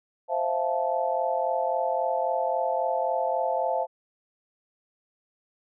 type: chord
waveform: sine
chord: F major seventh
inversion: second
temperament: just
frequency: 523.8 / 654.8 / 698.5 / 873.1 Hz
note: C5 / E5 / F5 / A5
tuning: +2 / -12 / 0 / -14 cents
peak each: -29 dBFS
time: 0.28-3.87 s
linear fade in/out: 50 ms
effects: none